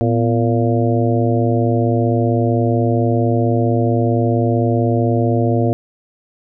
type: harmonic tone with a mistuned harmonic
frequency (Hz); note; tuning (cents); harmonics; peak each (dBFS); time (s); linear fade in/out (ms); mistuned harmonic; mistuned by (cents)
115.6; A#2; -14; 1 / 2 / 3 / 4 / 5 / 6; -16 / -19 / -21 / -22 / -23 / -24; 0.01-5.73; 0; 2; +110
effects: none